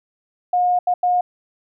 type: tone bursts at uneven times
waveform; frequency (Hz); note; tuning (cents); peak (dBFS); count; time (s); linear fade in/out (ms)
sine; 718; F5; +48; -14; 3; 0.53-0.79 / 0.87-0.94 / 1.03-1.21; 5
effects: none